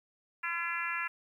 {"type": "harmonic tone", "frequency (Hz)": 340, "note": "F4", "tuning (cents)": -46, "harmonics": [3, 4, 5, 6, 7, 8], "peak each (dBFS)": [-41, -38, -37, -40, -39, -41], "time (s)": [0.43, 1.08], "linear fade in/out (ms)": 10, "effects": ["11-bit"]}